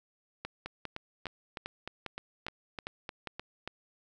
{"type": "two click trains", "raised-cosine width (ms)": 0.3, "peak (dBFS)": [-22, -21], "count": [10, 9], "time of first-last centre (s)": [[0.66, 3.396], [0.45, 3.676]], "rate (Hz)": [3.29, 2.48], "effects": []}